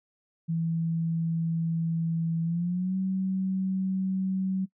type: tone with pitch glide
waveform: sine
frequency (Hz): 164.81 to 189.32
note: E3 to F#3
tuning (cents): 0 to +40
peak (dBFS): -25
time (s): 0.48-4.66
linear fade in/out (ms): 20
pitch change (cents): +240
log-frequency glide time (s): 2.43-2.96
effects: noise-tail reverb RT60 0.1 s tail -22 dB re dry